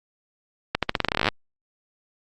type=accelerating click train; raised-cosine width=0.3 ms; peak=-4 dBFS; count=18; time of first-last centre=0.75-1.287 s; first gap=77 ms; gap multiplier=0.87; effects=Opus 48 kbps